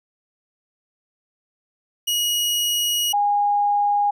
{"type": "tone pair in turn", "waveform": ["sawtooth", "sine"], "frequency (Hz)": [2900, 819], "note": ["F#7", "G#5"], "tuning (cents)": [-35, -24], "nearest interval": "octave + minor seventh", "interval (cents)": 2189, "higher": "first", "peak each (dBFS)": -16, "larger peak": "neither", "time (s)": [[2.07, 3.13], [3.13, 4.11]], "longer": "first", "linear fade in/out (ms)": 10, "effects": []}